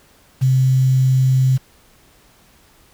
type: tone with quantisation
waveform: sine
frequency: 130.81 Hz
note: C3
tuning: in tune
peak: -11 dBFS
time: 0.41-1.58 s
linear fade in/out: 20 ms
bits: 6
effects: pink hiss -52 dBFS RMS until 2.93 s